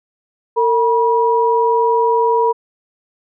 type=tone pair together; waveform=sine; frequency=455.4 / 965 Hz; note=A#4 / B5; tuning=-40 / -40 cents; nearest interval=octave + minor second; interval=1300 cents; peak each=-14 dBFS; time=0.56-2.53 s; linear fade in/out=20 ms; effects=none